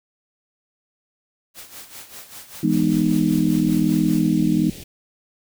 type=noise with tremolo; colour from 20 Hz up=white; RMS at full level=-37 dBFS; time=1.54-4.3 s; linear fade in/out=50 ms; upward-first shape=sine; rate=5.1 Hz; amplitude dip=70%
type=chord; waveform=sine; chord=E major seventh; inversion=none; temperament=just; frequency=164.81 / 206 / 247.2 / 309 Hz; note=E3 / G#3 / B3 / D#4; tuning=0 / -14 / +2 / -12 cents; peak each=-22 / -21 / -22 / -20 dBFS; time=2.63-4.7 s; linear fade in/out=5 ms
type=band-stop noise; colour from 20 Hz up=pink; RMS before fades=-38 dBFS; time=2.72-4.84 s; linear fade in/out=10 ms; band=580 to 2300 Hz; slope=24 dB/octave
effects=none